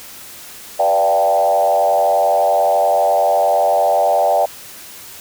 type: tone with frequency modulation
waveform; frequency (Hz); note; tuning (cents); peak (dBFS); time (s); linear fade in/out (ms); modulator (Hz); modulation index
sine; 681; F5; -44; -11; 0.79-4.46; 10; 91.6; 1.5
effects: white hiss -36 dBFS RMS until 5.2 s